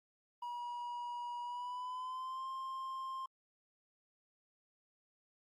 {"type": "tone with pitch glide", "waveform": "triangle", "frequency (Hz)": [963, 1056.2], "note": ["B5", "C6"], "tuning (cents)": [-44, 16], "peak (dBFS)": -38, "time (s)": [0.42, 3.26], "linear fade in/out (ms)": 5, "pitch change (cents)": 160, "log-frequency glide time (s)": [1.42, 2.47], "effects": ["Opus 32 kbps"]}